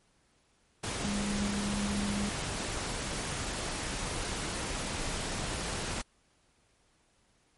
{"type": "tone in noise", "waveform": "sine", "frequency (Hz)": 203, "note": "G#3", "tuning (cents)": -39, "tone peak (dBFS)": -31, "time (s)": [1.04, 2.3], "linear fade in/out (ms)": 10, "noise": "pink", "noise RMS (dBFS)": -35, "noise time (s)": [0.83, 6.02], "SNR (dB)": 1, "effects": ["pink hiss -69 dBFS RMS until 7.57 s", "MP3 48 kbps"]}